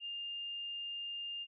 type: tone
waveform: sine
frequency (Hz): 2809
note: F7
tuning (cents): +9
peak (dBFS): -39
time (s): 0-1.47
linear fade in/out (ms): 50
effects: none